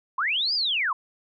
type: linear two-way sweep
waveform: sine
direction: up then down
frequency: 963 to 5070 to 963 Hz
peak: -22 dBFS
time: 0.18-0.93 s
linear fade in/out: 5 ms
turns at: 0.54 s
effects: none